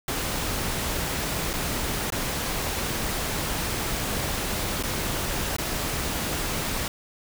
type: noise with dropouts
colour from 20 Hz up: pink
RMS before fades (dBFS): -28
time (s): 0.08-6.88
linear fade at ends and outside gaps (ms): 2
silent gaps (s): 1.532-1.536 / 2.103-2.122 / 4.827-4.835 / 5.566-5.584
effects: none